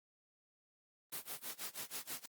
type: noise with tremolo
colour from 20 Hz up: white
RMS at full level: -42 dBFS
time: 1.12-2.26 s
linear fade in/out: 5 ms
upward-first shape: sine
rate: 6.2 Hz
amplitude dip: 95%
effects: high-pass 150 Hz 12 dB/octave + Opus 32 kbps